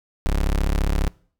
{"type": "tone", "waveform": "30% pulse", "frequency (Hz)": 34.65, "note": "C#1", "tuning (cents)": 0, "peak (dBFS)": -16, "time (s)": [0.26, 1.08], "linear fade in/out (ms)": 0, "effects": ["noise-tail reverb RT60 0.5 s tail -23 dB re dry"]}